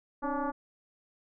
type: tone with frequency modulation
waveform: sine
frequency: 300 Hz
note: D4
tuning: 37 cents sharp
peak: -29 dBFS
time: 0.22-0.52 s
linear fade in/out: 20 ms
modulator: 285 Hz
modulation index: 3.4
effects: none